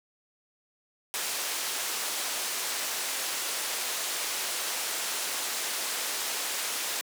white low-pass noise, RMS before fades -32 dBFS, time 1.14-7.01 s, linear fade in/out 0 ms, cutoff 10000 Hz, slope 12 dB/octave, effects high-pass 400 Hz 12 dB/octave

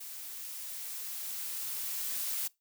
blue noise with level ramp, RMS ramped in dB -44 to -34 dBFS, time 0-2.48 s, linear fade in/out 10 ms, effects noise-tail reverb RT60 0.2 s tail -22 dB re dry

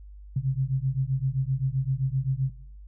sine beating tone pair, 129.5 / 137.2 Hz, C3 / C#3, -17 / -17 cents, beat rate 7.7 Hz, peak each -27 / -26 dBFS, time 0.36-2.5 s, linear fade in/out 5 ms, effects noise-tail reverb RT60 0.6 s tail -17 dB re dry + added 50 Hz sine -42 dBFS peak until 2.87 s

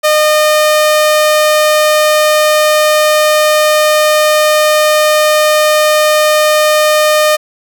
sawtooth tone, 610 Hz, D#5, 34 cents flat, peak -3 dBFS, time 0.03-7.37 s, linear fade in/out 20 ms, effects none

